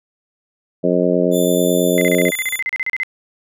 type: harmonic tone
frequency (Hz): 89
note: F2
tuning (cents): +33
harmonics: 2 / 3 / 4 / 5 / 6 / 7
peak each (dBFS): -20 / -20 / -20 / -20 / -20 / -20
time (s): 0.83-2.31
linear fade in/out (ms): 20
type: tone with pitch glide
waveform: 5% pulse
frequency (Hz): 3520 to 3486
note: A7 to A7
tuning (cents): 0 to -17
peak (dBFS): -18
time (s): 1.31-2.61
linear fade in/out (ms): 50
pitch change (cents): -17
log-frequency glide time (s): 1.83-2.06
type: tone bursts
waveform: sine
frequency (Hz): 2059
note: C7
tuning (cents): -28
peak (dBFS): -17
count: 16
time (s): 1.98-3.033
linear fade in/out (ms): 0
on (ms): 33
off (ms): 35
effects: none